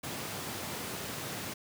pink high-pass noise, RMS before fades -39 dBFS, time 0.03-1.54 s, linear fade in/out 10 ms, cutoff 100 Hz, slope 24 dB/octave, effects none

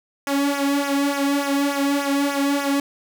sawtooth tone with flanger, 281.2 Hz, C#4, 25 cents sharp, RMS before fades -21 dBFS, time 0.27-2.8 s, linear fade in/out 2 ms, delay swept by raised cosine 0.23 to 2.23 ms, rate 3.4 Hz, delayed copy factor -0.8, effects none

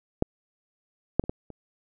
clicks, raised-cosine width 2 ms, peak -8 / -6 / -24 / -16 / -28 dBFS, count 5, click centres 0.224 / 1.196 / 1.239 / 1.295 / 1.503 s, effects none

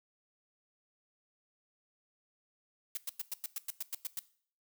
blue noise bursts, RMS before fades -37 dBFS, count 11, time 2.95-4.192 s, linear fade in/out 2 ms, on 22 ms, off 100 ms, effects noise-tail reverb RT60 0.5 s tail -18 dB re dry

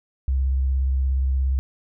sine tone with vibrato, 66.2 Hz, C2, 21 cents sharp, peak -18 dBFS, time 0.28-1.59 s, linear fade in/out 0 ms, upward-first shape sine, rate 17 Hz, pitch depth 38 cents each way, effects none

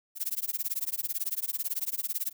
violet noise with tremolo, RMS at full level -29 dBFS, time 0.15-2.33 s, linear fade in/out 50 ms, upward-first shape sine, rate 18 Hz, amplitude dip 100%, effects none

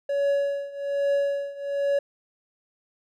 triangle tone with tremolo, 563 Hz, C#5, 27 cents sharp, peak -17 dBFS, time 0.09-1.99 s, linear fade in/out 5 ms, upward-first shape triangle, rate 1.2 Hz, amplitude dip 90%, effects none

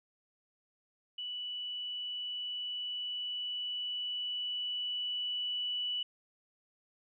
sine tone with level ramp, 2960 Hz, F#7, in tune, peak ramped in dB -37 to -32 dBFS, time 1.18-6.03 s, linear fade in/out 5 ms, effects none

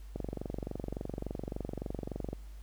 click train, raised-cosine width 2 ms, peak -23 dBFS, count 52, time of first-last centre 0.16-2.33 s, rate 23.5 Hz, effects added 50 Hz sine -44 dBFS peak until 2.62 s + pink hiss -63 dBFS RMS until 2.62 s

